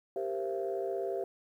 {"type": "chord", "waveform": "sine", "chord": "C dominant seventh", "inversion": "second", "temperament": "equal with one note detuned", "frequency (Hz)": [392, 466.2, 523.3, 675.4], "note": ["G4", "Bb4", "C5", "E5"], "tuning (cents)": [0, 0, 0, 42], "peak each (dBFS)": [-34, -40, -38, -37], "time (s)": [0.16, 1.24], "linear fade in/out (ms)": 2, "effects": ["tanh soft clip ceiling -23 dBFS", "11-bit"]}